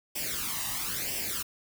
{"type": "noise with flanger", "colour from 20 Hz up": "white", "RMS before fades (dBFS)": -33, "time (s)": [0.15, 1.43], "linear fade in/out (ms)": 10, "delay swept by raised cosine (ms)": [0.37, 1.06], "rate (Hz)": 1, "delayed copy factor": 0.75, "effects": []}